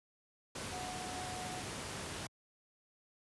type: tone in noise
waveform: sine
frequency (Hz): 733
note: F#5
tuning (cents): -16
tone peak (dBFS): -44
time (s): 0.72-1.62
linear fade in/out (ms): 5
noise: pink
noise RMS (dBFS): -42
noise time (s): 0.55-2.27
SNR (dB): -5
effects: high-pass 80 Hz 12 dB/octave + resampled to 24000 Hz